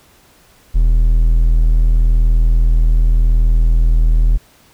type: tone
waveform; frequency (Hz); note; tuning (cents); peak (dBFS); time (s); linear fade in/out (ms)
triangle; 40.42; E1; -33; -6; 0.74-4.38; 20
effects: pink hiss -49 dBFS RMS until 4.73 s